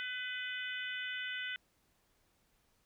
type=harmonic tone; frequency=501 Hz; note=B4; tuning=25 cents sharp; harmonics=3 / 4 / 5 / 6 / 7; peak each=-41 / -43 / -47 / -44 / -49 dBFS; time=0-1.56 s; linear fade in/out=0 ms; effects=pink hiss -74 dBFS RMS until 2.85 s